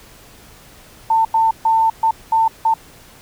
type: tone bursts at uneven times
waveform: sine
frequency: 896 Hz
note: A5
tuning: 31 cents sharp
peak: -11 dBFS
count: 6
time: 1.1-1.25 / 1.34-1.51 / 1.65-1.9 / 2.03-2.11 / 2.32-2.48 / 2.65-2.74 s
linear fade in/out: 5 ms
effects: pink hiss -44 dBFS RMS until 3.21 s